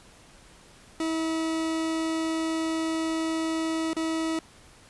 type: tone with dropouts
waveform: 40% pulse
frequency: 322.6 Hz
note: E4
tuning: 37 cents flat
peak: -25 dBFS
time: 1-4.39 s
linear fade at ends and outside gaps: 2 ms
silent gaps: 3.933-3.966 s
effects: pink hiss -53 dBFS RMS until 4.89 s + resampled to 24000 Hz